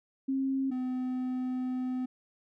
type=tone pair in turn; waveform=sine / triangle; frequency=268.1 / 254.4 Hz; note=C4 / C4; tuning=+42 / -48 cents; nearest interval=minor second; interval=90 cents; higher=first; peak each=-27 / -28 dBFS; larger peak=first; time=0.28-0.71 / 0.71-2.06 s; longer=second; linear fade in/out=10 ms; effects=none